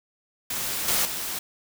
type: noise with level steps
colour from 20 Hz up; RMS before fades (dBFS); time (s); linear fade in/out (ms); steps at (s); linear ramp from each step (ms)
white; -29 / -23 / -31; 0.5-1.39; 5; 0.88 / 1.05; 2
effects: none